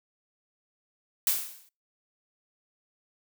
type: noise with exponential decay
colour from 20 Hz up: blue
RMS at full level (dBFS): -22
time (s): 1.27-1.69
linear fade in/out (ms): 1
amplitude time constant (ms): 90
effects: noise-tail reverb RT60 0.3 s tail -26 dB re dry